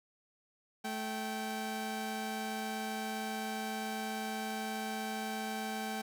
sawtooth tone pair together, 217.9 / 776.5 Hz, A3 / G5, -17 / -17 cents, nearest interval octave + minor seventh, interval 2200 cents, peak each -35 / -35 dBFS, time 0.84-6.02 s, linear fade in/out 10 ms, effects none

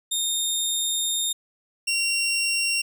20% pulse tone pair in turn, 3669 / 2749 Hz, A#7 / F7, -28 / -28 cents, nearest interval perfect fourth, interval 500 cents, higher first, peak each -17 / -17 dBFS, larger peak neither, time 0.11-1.33 / 1.87-2.82 s, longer first, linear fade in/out 10 ms, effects none

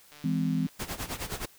click train, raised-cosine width 0.2 ms, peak -33 dBFS, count 85, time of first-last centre 0.12-0.688 s, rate 148 Hz
sine chord, E augmented, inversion none, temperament just, 164.81 / 206 / 257.5 Hz, E3 / G#3 / B#3, 0 / -14 / -28 cents, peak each -28 / -32 / -29 dBFS, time 0.24-0.67 s, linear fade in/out 5 ms
pink noise with tremolo, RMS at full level -33 dBFS, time 0.79-1.46 s, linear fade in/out 10 ms, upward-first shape sine, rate 9.6 Hz, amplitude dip 80%
effects white hiss -57 dBFS RMS until 1.58 s

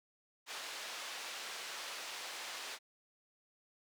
white band-pass noise, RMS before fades -45 dBFS, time 0.46-2.79 s, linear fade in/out 50 ms, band 520 to 4800 Hz, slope 12 dB/octave, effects none

